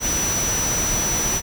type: tone in noise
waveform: sine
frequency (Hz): 5920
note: F#8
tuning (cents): 0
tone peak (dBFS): -21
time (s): 0-1.42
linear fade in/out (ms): 50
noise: pink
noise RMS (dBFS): -25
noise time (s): 0-1.42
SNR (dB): +1
effects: none